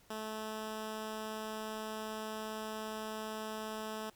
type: tone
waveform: 10% pulse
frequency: 217.4 Hz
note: A3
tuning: 21 cents flat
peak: -31 dBFS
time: 0.1-4.1 s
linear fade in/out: 5 ms
effects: pink hiss -65 dBFS RMS until 4.15 s

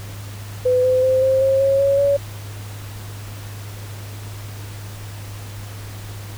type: tone with pitch steps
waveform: sine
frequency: 503 / 511.2 / 519.5 / 528 / 536.6 / 545.4 / 554.3 / 563.3 Hz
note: B4 / C5 / C5 / C5 / C5 / C#5 / C#5 / C#5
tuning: +32 / -40 / -12 / +16 / +44 / -28 / 0 / +28 cents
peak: -13 dBFS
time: 0.65-2.17 s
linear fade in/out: 10 ms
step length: 190 ms
effects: added 102 Hz sine -31 dBFS peak until 6.37 s + pink hiss -39 dBFS RMS until 6.37 s

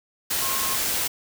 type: tone in noise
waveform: sine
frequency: 1073 Hz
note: C6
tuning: 43 cents sharp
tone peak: -31 dBFS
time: 0.41-0.76 s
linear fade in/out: 10 ms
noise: white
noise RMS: -25 dBFS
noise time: 0.3-1.08 s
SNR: -9 dB
effects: none

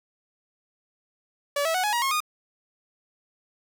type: tone with pitch steps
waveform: sawtooth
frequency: 573 / 650.6 / 738.8 / 838.9 / 952.6 / 1081.7 / 1228.3 Hz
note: D5 / E5 / F#5 / G#5 / A#5 / C#6 / D#6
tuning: -43 / -23 / -3 / +17 / +37 / -43 / -23 cents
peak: -19 dBFS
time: 1.56-2.204 s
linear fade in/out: 5 ms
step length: 92 ms
effects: none

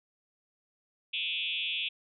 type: tone with frequency modulation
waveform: sine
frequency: 3000 Hz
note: F#7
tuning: 23 cents sharp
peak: -30 dBFS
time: 1.13-1.89 s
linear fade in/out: 10 ms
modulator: 165 Hz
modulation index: 3.3
effects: none

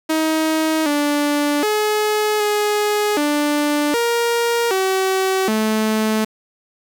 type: tone with pitch steps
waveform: sawtooth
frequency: 316.3 / 291.8 / 424.4 / 417.9 / 294.4 / 469.6 / 380.2 / 217.6 Hz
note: D#4 / D4 / G#4 / G#4 / D4 / A#4 / F#4 / A3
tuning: +29 / -11 / +38 / +11 / +4 / +13 / +47 / -19 cents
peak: -12 dBFS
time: 0.09-6.25 s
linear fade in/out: 10 ms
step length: 770 ms
effects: 7-bit

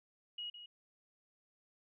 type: tone with echo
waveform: sine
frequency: 2896 Hz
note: F#7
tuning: 38 cents flat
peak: -40 dBFS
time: 0.38-0.5 s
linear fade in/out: 5 ms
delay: 160 ms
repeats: 1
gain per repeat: -9 dB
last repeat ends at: 0.66 s
effects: none

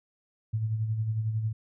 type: tone with tremolo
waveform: sine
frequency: 110 Hz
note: A2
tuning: in tune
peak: -24 dBFS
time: 0.53-1.53 s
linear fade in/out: 10 ms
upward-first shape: sine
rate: 11 Hz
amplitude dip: 50%
effects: none

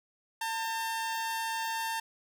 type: tone pair together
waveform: sawtooth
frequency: 902 / 1607.2 Hz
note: A5 / G6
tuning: +43 / +43 cents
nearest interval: minor seventh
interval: 1000 cents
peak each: -28 / -39 dBFS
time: 0.41-2 s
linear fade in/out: 5 ms
effects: none

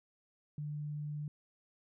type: tone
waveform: sine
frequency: 148.6 Hz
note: D3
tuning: 21 cents sharp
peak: -37 dBFS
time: 0.58-1.28 s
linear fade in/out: 2 ms
effects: none

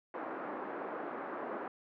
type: band-pass noise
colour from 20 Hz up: pink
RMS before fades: -41 dBFS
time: 0.14-1.68 s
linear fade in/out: 2 ms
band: 280 to 1500 Hz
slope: 24 dB/octave
effects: none

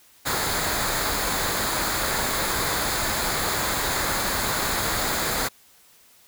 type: noise with comb filter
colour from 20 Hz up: pink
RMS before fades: -25 dBFS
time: 0.25-5.49 s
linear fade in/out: 20 ms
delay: 0.35 ms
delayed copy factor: -0.55
effects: white hiss -55 dBFS RMS until 6.27 s

